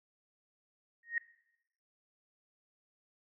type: tone with exponential growth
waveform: sine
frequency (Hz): 1864.7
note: A#6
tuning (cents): 0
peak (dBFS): -27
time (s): 1.03-1.18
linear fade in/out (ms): 2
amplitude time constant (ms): 31
effects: noise-tail reverb RT60 0.8 s tail -18 dB re dry